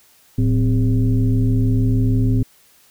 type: tone with frequency modulation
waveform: sine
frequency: 112.8 Hz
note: A2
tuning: 44 cents sharp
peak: -13 dBFS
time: 0.38-2.43 s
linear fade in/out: 5 ms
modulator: 146 Hz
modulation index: 0.99
effects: white hiss -53 dBFS RMS until 2.9 s